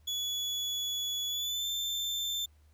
35% pulse tone with pitch glide, 3400 to 3557 Hz, G#7 to A7, +40 to +18 cents, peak -30 dBFS, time 0.07-2.46 s, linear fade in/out 10 ms, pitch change +78 cents, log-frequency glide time 1.28-1.67 s, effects added 75 Hz sine -59 dBFS peak until 2.73 s + pink hiss -72 dBFS RMS until 2.73 s

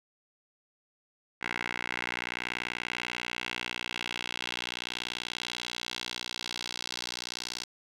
10% pulse tone with band-pass filter sweep, 60.4 Hz, B1, 38 cents flat, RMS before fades -37 dBFS, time 1.41-7.65 s, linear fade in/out 10 ms, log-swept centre 2000 to 4700 Hz, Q 2.2, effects none

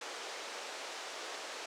pink band-pass noise, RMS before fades -44 dBFS, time 0.01-1.66 s, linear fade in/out 5 ms, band 420 to 7200 Hz, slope 24 dB/octave, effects none

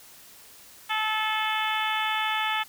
harmonic tone, 434.2 Hz, A4, 23 cents flat, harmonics 2 / 3 / 4 / 5 / 6 / 7 / 8, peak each -29 / -31 / -32 / -33 / -34 / -34 / -35 dBFS, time 0.89-2.64 s, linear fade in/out 20 ms, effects white hiss -50 dBFS RMS until 2.68 s

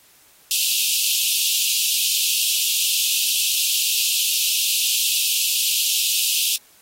pink high-pass noise, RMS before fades -21 dBFS, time 0.51-6.56 s, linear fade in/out 0 ms, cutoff 2600 Hz, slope 96 dB/octave, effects white hiss -53 dBFS RMS until 6.81 s + AAC 48 kbps

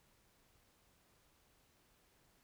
silence, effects pink hiss -72 dBFS RMS until 2.43 s

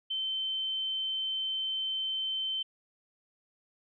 sine tone, 3089 Hz, G7, 26 cents flat, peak -30 dBFS, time 0.1-2.63 s, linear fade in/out 10 ms, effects none

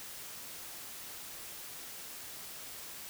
silence, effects white hiss -46 dBFS RMS until 3.09 s

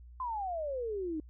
sine exponential sweep, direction down, 1046.5 to 300.6 Hz, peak -33 dBFS, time 0.2-1.2 s, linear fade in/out 2 ms, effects added 60 Hz sine -49 dBFS peak until 1.29 s

